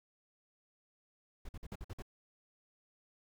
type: noise bursts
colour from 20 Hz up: brown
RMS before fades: -44 dBFS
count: 7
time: 1.45-2.023 s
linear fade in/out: 5 ms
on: 39 ms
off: 50 ms
effects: none